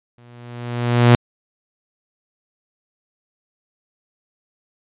sawtooth tone with exponential growth, 120.4 Hz, B2, 44 cents flat, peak -3 dBFS, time 0.18-1.15 s, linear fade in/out 0 ms, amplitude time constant 210 ms, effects resampled to 8000 Hz

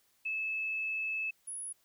sine tone pair in turn, 2608 / 10306 Hz, E7 / E9, -19 / -40 cents, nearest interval 2 octaves, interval 2379 cents, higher second, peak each -32 / -38 dBFS, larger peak first, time 0.25-1.31 / 1.47-1.73 s, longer first, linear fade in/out 10 ms, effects white hiss -71 dBFS RMS until 1.84 s

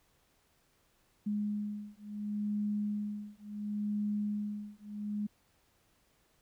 sine beating tone pair, 207.7 / 208.41 Hz, G#3 / G#3, 0 / +6 cents, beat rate 0.71 Hz, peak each -36 / -36 dBFS, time 1.26-5.27 s, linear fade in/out 10 ms, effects pink hiss -71 dBFS RMS until 6.41 s

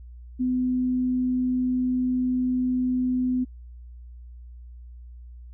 sine tone, 252.7 Hz, B3, 40 cents sharp, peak -21 dBFS, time 0.39-3.45 s, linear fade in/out 20 ms, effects added 60 Hz sine -40 dBFS peak until 5.53 s

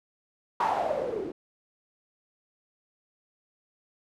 blue noise with low-pass filter sweep, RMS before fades -29 dBFS, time 0.6-1.32 s, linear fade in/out 5 ms, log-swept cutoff 990 to 330 Hz, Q 7.7, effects none

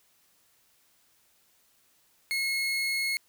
30% pulse tone, 2170 Hz, C#7, 37 cents flat, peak -24 dBFS, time 2.31-3.17 s, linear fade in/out 0 ms, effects white hiss -66 dBFS RMS until 3.28 s

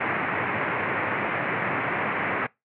white band-pass noise, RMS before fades -27 dBFS, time 0-2.47 s, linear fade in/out 10 ms, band 100 to 2300 Hz, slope 48 dB/octave, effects noise-tail reverb RT60 0.2 s tail -23 dB re dry

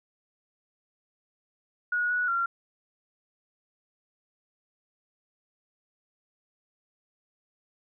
sine tone with pitch steps, 1453 / 1468 / 1377 Hz, F#6 / F#6 / F6, -32 / -14 / -25 cents, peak -24 dBFS, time 1.92-2.46 s, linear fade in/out 5 ms, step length 180 ms, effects none

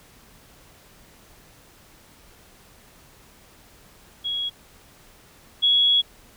sine tone pair in turn, 3322 / 3347 Hz, G#7 / G#7, 0 / +13 cents, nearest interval unison, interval 13 cents, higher second, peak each -24 / -15 dBFS, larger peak second, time 4.24-4.5 / 5.62-6.02 s, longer second, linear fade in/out 20 ms, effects pink hiss -52 dBFS RMS until 6.36 s

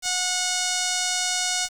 5% pulse tone with low-pass filter, 730 Hz, F#5, 24 cents flat, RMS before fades -25 dBFS, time 0.02-1.69 s, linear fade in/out 50 ms, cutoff 7400 Hz, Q 1.7, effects 7-bit

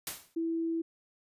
white noise with exponential decay, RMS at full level -33 dBFS, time 0.07-0.35 s, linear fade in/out 1 ms, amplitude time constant 59 ms
sine tone, 329.6 Hz, E4, in tune, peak -29 dBFS, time 0.36-0.82 s, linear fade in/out 10 ms
effects resampled to 32000 Hz

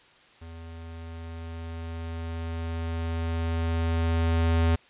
square tone with level ramp, 82.6 Hz, E2, 4 cents sharp, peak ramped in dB -41 to -20 dBFS, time 0.41-4.76 s, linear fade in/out 10 ms, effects white hiss -56 dBFS RMS until 4.89 s + resampled to 8000 Hz

